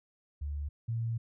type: tone pair in turn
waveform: sine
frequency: 72.6 / 114.85 Hz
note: D2 / A#2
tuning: -19 / -25 cents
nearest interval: minor sixth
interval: 794 cents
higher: second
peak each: -33 / -30 dBFS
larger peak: second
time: 0.41-0.69 / 0.88-1.18 s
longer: second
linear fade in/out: 10 ms
effects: none